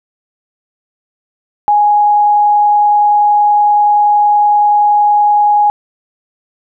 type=tone with frequency modulation; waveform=sine; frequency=830.6 Hz; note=G#5; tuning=in tune; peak=-6 dBFS; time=1.68-5.7 s; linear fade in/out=0 ms; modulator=30.6 Hz; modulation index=0.21; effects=none